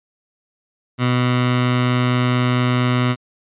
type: tone with notch filter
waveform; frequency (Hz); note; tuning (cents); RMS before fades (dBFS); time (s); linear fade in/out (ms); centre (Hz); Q
15% pulse; 124.5; B2; +14; -17; 0.98-3.16; 50; 440; 1.1
effects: resampled to 8000 Hz